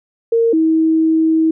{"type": "tone pair in turn", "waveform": "sine", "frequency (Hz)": [460, 320.6], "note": ["A#4", "E4"], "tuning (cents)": [-23, -48], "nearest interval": "tritone", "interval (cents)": 625, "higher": "first", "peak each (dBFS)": -10, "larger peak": "neither", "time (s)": [[0.32, 0.53], [0.53, 1.51]], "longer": "second", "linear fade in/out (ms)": 5, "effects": []}